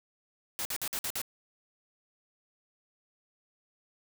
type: noise bursts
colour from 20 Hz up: white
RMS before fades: -34 dBFS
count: 6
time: 0.59-1.216 s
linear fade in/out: 0 ms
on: 61 ms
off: 52 ms
effects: none